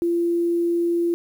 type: tone with quantisation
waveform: sine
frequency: 342.2 Hz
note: F4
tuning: 35 cents flat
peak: -18 dBFS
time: 0.02-1.14 s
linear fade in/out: 0 ms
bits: 8
effects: none